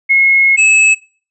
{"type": "tone pair in turn", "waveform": ["sine", "square"], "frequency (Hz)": [2168, 2596], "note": ["C#7", "E7"], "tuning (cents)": [-39, -27], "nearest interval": "minor third", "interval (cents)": 312, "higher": "second", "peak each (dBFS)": [-6, -7], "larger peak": "first", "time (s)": [[0.09, 0.57], [0.57, 0.95]], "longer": "first", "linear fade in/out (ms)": 20, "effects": ["noise-tail reverb RT60 0.4 s tail -20 dB re dry", "resampled to 22050 Hz"]}